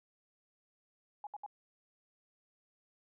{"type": "tone bursts", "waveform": "sine", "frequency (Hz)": 830.6, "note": "G#5", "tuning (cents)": 0, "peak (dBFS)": -40, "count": 3, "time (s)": [1.24, 1.463], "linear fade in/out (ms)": 2, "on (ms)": 29, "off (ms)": 68, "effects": []}